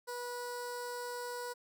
15% pulse tone with notch filter, 487.7 Hz, B4, 22 cents flat, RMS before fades -41 dBFS, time 0.07-1.54 s, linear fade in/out 20 ms, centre 2300 Hz, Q 1, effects none

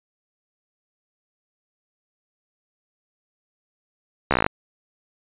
slowing click train, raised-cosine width 0.5 ms, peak -3 dBFS, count 10, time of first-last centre 4.31-4.464 s, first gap 14 ms, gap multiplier 1.05, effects resampled to 8000 Hz

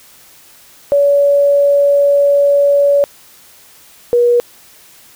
sine tone pair in turn, 568 / 480.5 Hz, C#5 / B4, +42 / -48 cents, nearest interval minor third, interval 290 cents, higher first, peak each -7 dBFS, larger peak neither, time 0.92-3.04 / 4.13-4.4 s, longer first, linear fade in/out 0 ms, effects white hiss -43 dBFS RMS until 5.15 s

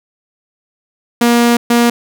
sawtooth tone bursts at uneven times, 237.3 Hz, A#3, 31 cents sharp, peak -4 dBFS, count 2, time 1.21-1.57 / 1.7-1.9 s, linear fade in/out 5 ms, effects none

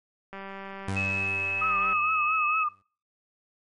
click train, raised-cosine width 0.5 ms, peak -25 dBFS, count 313, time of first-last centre 0.33-1.93 s, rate 195 Hz
sawtooth tone with exponential decay, 97.1 Hz, G2, 16 cents flat, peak -24 dBFS, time 0.88-2.82 s, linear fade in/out 0 ms, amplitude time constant 420 ms
sine tone, 2581 Hz, E7, 37 cents flat, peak -26 dBFS, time 0.96-2.64 s, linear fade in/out 10 ms
sine tone with vibrato, 1241 Hz, D#6, 5 cents flat, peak -24 dBFS, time 1.61-2.69 s, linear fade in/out 10 ms, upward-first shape triangle, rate 4.4 Hz, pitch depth 86 cents each way
effects noise-tail reverb RT60 0.4 s tail -22 dB re dry + MP3 48 kbps

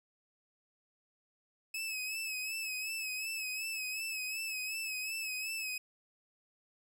sawtooth tone with vibrato, 2580 Hz, E7, 38 cents flat, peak -33 dBFS, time 1.74-5.78 s, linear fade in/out 5 ms, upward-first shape sine, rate 2.7 Hz, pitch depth 52 cents each way, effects none

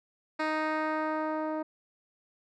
10% pulse tone with low-pass filter sweep, 311.1 Hz, D#4, in tune, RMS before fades -31 dBFS, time 0.39-1.63 s, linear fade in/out 10 ms, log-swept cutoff 3300 to 690 Hz, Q 0.83, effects none

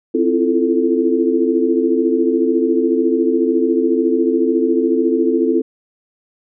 sine chord, F major seventh, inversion second, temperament equal with one note detuned, 261.6 / 329.6 / 343.6 / 440 Hz, C4 / E4 / F4 / A4, 0 / 0 / -28 / 0 cents, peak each -18 dBFS, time 0.14-5.62 s, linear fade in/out 10 ms, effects none

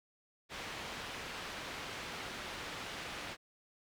white low-pass noise, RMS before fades -44 dBFS, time 0.49-3.37 s, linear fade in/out 50 ms, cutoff 3000 Hz, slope 12 dB/octave, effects none

